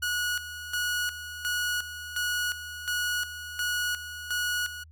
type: tone with tremolo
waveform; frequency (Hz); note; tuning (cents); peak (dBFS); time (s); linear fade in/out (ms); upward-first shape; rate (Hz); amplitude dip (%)
sawtooth; 1458; F#6; -26; -23; 0.02-4.84; 10; square; 1.4; 70
effects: added 79 Hz sine -49 dBFS peak until 4.91 s